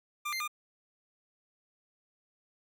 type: tone with pitch steps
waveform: 25% pulse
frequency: 1191 / 2091 / 1208 Hz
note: D6 / C7 / D6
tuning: +24 / -2 / +48 cents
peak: -29 dBFS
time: 0.25-0.478 s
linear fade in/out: 10 ms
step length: 76 ms
effects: none